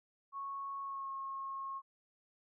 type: tone with pitch glide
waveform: sine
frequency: 1103 to 1084.7 Hz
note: C#6 to C#6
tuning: -9 to -38 cents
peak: -39 dBFS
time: 0.32-1.82 s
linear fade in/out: 50 ms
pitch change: -29 cents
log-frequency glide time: 0.81-1.11 s
effects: none